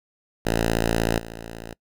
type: tone with level steps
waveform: 5% pulse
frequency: 56.4 Hz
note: A1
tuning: 44 cents sharp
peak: -9 / -24 dBFS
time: 0.45-1.74 s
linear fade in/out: 10 ms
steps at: 1.18 s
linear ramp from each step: 2 ms
effects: noise-tail reverb RT60 0.1 s tail -25 dB re dry